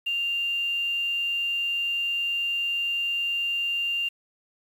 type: tone with quantisation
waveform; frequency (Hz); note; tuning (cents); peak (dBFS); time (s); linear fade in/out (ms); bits
sine; 2789; F7; -3; -24; 0.06-4.09; 10; 8
effects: none